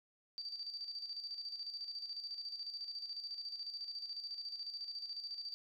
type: tone with tremolo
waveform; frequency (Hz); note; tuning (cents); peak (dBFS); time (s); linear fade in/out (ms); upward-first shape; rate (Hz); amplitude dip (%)
sine; 4646; D8; -20; -40; 0.38-5.54; 0; square; 14; 55
effects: 13-bit